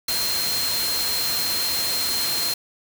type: tone in noise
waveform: sine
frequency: 4186 Hz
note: C8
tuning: in tune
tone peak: -24 dBFS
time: 0.08-2.54 s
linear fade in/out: 5 ms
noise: white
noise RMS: -26 dBFS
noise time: 0.08-2.54 s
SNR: -1 dB
effects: none